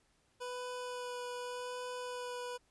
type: tone with vibrato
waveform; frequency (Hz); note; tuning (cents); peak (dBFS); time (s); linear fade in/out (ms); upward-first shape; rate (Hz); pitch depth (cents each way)
25% pulse; 494.7; B4; +3; -36; 0.4-2.58; 20; sine; 0.85; 11
effects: pink hiss -73 dBFS RMS until 2.7 s + resampled to 24000 Hz